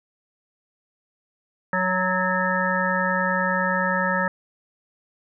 harmonic tone with a mistuned harmonic, 185 Hz, F#3, in tune, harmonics 1 / 3 / 5 / 7 / 9 / 10, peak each -27 / -27 / -27 / -27 / -27 / -27 dBFS, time 1.73-4.28 s, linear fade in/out 2 ms, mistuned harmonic 10, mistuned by -43 cents, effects none

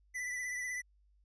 square tone with vibrato, 1986 Hz, B6, 9 cents sharp, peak -37 dBFS, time 0.14-0.82 s, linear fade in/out 20 ms, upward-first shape triangle, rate 16 Hz, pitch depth 39 cents each way, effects added 50 Hz sine -65 dBFS peak until 1.24 s + resampled to 22050 Hz

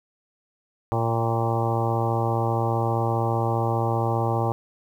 harmonic tone with a mistuned harmonic, 115.1 Hz, A#2, 22 cents flat, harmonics 1 / 2 / 3 / 4 / 5 / 6 / 7 / 8 / 9 / 10, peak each -24 / -34 / -30 / -31 / -31 / -36 / -28 / -33 / -35 / -36 dBFS, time 0.92-4.52 s, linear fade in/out 0 ms, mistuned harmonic 7, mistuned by -18 cents, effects 9-bit

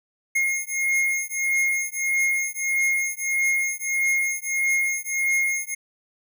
square beating tone pair, 2145 / 2146.6 Hz, C7 / C7, +42 / +44 cents, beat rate 1.6 Hz, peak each -25 dBFS, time 0.35-5.75 s, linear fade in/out 10 ms, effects none

